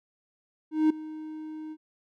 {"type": "tone with ADSR envelope", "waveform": "triangle", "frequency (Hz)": 311.1, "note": "D#4", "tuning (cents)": 0, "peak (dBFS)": -15, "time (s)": [0.71, 1.77], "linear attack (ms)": 190, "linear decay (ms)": 6, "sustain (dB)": -19, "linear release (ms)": 52, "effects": []}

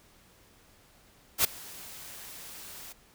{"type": "noise with ADSR envelope", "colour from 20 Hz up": "white", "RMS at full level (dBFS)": -21, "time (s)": [1.38, 2.93], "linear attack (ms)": 64, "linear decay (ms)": 8, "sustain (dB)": -24, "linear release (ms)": 13, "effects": ["pink hiss -60 dBFS RMS until 3.14 s"]}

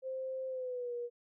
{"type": "tone with pitch glide", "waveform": "sine", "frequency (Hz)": [523.3, 479.9], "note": ["C5", "B4"], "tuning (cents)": [0, -50], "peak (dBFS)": -36, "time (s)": [0.02, 1.1], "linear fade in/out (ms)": 50, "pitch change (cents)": -150, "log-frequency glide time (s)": [0.48, 0.94], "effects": []}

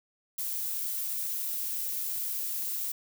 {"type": "noise", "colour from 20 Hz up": "violet", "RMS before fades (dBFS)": -33, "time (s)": [0.38, 2.92], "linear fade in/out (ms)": 5, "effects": []}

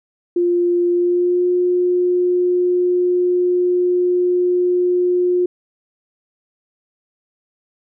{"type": "tone with pitch glide", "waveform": "sine", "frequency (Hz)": [350, 358], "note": ["F4", "F4"], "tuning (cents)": [4, 43], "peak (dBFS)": -13, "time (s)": [0.36, 5.46], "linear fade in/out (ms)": 5, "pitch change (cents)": 39, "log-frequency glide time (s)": [0.91, 1.48], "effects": []}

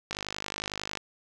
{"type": "click train", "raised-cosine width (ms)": 0.2, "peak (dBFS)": -15, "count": 45, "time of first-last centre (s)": [0.11, 0.973], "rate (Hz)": 51, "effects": []}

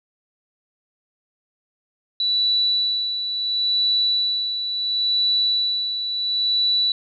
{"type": "tone with tremolo", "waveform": "sine", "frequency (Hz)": 3951, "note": "B7", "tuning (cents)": 0, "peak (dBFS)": -16, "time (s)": [2.2, 6.92], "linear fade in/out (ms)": 2, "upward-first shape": "sine", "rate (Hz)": 0.72, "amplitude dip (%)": 55, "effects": []}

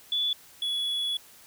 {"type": "tone pair in turn", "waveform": ["sine", "triangle"], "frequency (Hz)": [3445, 3388], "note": ["A7", "G#7"], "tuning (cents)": [-37, 34], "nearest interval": "unison", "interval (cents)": 29, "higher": "first", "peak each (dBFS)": [-24, -25], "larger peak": "first", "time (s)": [[0.12, 0.33], [0.62, 1.17]], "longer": "second", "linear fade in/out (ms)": 2, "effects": ["white hiss -53 dBFS RMS until 1.46 s"]}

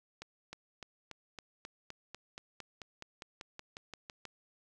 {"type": "accelerating click train", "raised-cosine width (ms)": 0.2, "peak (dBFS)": -27, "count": 19, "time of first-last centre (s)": [0.22, 4.253], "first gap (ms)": 310, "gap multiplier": 0.96, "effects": []}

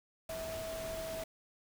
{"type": "tone in noise", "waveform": "sine", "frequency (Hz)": 649, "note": "E5", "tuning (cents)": -27, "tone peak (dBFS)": -39, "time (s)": [0.29, 1.24], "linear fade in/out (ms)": 5, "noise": "pink", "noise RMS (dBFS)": -45, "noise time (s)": [0.29, 1.24], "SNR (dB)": 3, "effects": []}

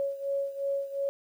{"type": "beating tone pair", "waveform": "sine", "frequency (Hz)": [554.4, 557.2], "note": ["C#5", "C#5"], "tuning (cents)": [0, 9], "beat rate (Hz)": 2.8, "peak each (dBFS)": [-30, -34], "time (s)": [0, 1.09], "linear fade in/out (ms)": 0, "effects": ["10-bit"]}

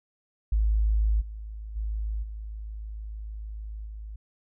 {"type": "tone with level steps", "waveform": "sine", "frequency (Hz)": 53.3, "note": "G#1", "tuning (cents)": 46, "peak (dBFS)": [-20, -35, -27, -34, -36], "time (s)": [0.52, 4.16], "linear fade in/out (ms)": 5, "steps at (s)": [1.2, 1.75, 2.22, 3.85], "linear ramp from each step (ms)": 20, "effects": []}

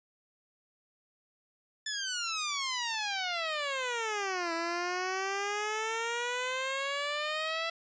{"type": "exponential two-way sweep", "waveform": "10% pulse", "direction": "down then up", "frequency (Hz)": [1753, 329.6, 668], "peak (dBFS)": -23, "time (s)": [1.86, 7.7], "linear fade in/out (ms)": 5, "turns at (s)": 4.53, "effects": ["resampled to 16000 Hz"]}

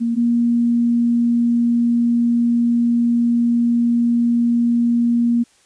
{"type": "tone pair in turn", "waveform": "sine", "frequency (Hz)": [233.1, 236.5], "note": ["A#3", "A#3"], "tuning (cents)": [0, 25], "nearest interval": "unison", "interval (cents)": 25, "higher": "second", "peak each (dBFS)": [-16, -13], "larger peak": "second", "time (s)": [[0, 0.16], [0.16, 5.44]], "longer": "second", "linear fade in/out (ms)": 20, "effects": ["white hiss -55 dBFS RMS until 5.65 s", "resampled to 22050 Hz"]}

